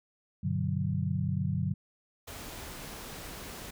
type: chord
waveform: sine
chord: G major seventh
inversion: none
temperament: equal with one note detuned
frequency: 97.04 / 123.47 / 146.83 / 185 Hz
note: G2 / B2 / D3 / F#3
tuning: -17 / 0 / 0 / 0 cents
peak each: -33 / -36 / -32 / -33 dBFS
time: 0.43-1.74 s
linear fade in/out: 10 ms
type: noise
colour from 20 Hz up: pink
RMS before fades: -43 dBFS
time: 2.27-3.71 s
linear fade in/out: 10 ms
effects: none